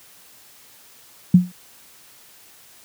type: tone with exponential decay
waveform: sine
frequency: 179.6 Hz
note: F3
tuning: 49 cents sharp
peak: -4 dBFS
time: 1.34-1.52 s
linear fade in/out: 5 ms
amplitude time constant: 38 ms
effects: white hiss -49 dBFS RMS until 2.84 s + high-pass 60 Hz 12 dB/octave